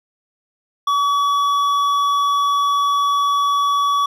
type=tone with hard clipping; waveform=triangle; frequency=1137 Hz; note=C#6; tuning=44 cents sharp; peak=-16 dBFS; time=0.87-4.06 s; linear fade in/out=5 ms; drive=11 dB; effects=none